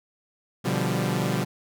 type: chord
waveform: sawtooth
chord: G dominant seventh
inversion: first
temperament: equal with one note detuned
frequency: 123.47 / 145.99 / 174.61 / 196 Hz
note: B2 / D3 / F3 / G3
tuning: 0 / -10 / 0 / 0 cents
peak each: -25 dBFS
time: 0.64-1.45 s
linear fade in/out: 20 ms
effects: none